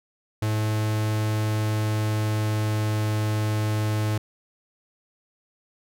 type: tone with pitch glide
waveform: 45% pulse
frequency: 107.8 to 107.12 Hz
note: A2 to A2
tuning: -35 to -46 cents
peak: -22 dBFS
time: 0.42-4.18 s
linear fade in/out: 5 ms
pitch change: -11 cents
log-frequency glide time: 1.31-3.12 s
effects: none